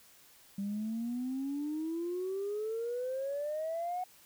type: exponential sweep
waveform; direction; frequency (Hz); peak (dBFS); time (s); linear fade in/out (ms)
sine; up; 196 to 740; -32; 0.58-4.04; 5
effects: tanh soft clip ceiling -29 dBFS + white hiss -60 dBFS RMS until 4.25 s